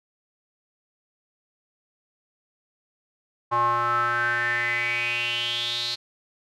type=tone with band-pass filter sweep; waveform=square; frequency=119.2 Hz; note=A#2; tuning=39 cents sharp; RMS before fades=-25 dBFS; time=3.51-5.96 s; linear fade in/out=20 ms; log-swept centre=1000 to 4200 Hz; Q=7.7; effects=none